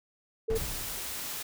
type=tone; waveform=sine; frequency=446.2 Hz; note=A4; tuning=24 cents sharp; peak=-27 dBFS; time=0.48-0.58 s; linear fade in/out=10 ms
type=noise with exponential decay; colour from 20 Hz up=brown; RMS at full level=-31 dBFS; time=0.5-1.38 s; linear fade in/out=1 ms; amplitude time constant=190 ms
type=noise; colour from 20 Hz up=white; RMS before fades=-37 dBFS; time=0.55-1.43 s; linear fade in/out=10 ms
effects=none